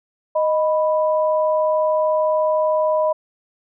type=tone pair together; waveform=sine; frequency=621.4 / 987.8 Hz; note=D#5 / B5; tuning=-2 / 0 cents; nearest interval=minor sixth; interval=802 cents; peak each=-16 / -22 dBFS; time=0.35-3.13 s; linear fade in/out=10 ms; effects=none